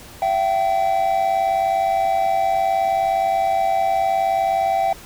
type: tone pair together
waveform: triangle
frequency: 672.7 / 772 Hz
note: E5 / G5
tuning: +35 / -27 cents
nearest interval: major second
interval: 238 cents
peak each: -19 / -16 dBFS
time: 0.22-4.93 s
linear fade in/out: 2 ms
effects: pink hiss -41 dBFS RMS until 5.05 s

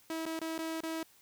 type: tone with dropouts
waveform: sawtooth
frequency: 323.4 Hz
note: E4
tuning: 33 cents flat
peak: -31 dBFS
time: 0.1-1.03 s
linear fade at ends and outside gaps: 2 ms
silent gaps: 0.255-0.262 / 0.392-0.414 / 0.58-0.589 / 0.806-0.834 s
effects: white hiss -63 dBFS RMS until 1.21 s

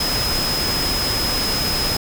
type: tone in noise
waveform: sine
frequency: 5090 Hz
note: D#8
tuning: 39 cents sharp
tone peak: -21 dBFS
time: 0-1.97 s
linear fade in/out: 5 ms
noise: pink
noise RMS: -23 dBFS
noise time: 0-1.97 s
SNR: -1 dB
effects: none

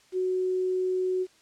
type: tone with quantisation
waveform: sine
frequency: 370 Hz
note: F#4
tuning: in tune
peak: -24 dBFS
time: 0.12-1.27 s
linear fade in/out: 50 ms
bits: 9
effects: white hiss -60 dBFS RMS until 1.41 s + low-pass 7000 Hz 12 dB/octave

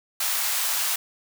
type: high-pass noise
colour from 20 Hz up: white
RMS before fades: -25 dBFS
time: 0.2-0.96 s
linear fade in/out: 5 ms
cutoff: 700 Hz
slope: 24 dB/octave
effects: none

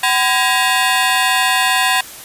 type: ring-modulated tone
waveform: 15% pulse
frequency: 885 Hz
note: A5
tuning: 10 cents sharp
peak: -3 dBFS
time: 0.03-2.01 s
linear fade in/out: 5 ms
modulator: 129 Hz
effects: white hiss -34 dBFS RMS until 2.24 s + resampled to 32000 Hz

